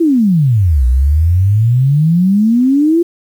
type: exponential two-way sweep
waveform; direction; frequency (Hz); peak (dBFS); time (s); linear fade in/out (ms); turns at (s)
sine; down then up; 349.5 to 60 to 349.5; -7; 0-3.03; 10; 0.86
effects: 7-bit